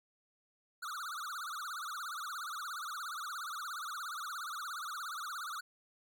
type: tone with vibrato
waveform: square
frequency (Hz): 1308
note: E6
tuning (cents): -14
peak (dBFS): -40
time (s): 0.82-5.61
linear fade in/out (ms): 10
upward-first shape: triangle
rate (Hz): 17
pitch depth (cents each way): 260
effects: none